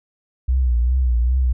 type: tone with vibrato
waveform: sine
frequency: 61.74 Hz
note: B1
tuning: in tune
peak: -14 dBFS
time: 0.48-1.53 s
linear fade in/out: 10 ms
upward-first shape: triangle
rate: 2.5 Hz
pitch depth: 110 cents each way
effects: none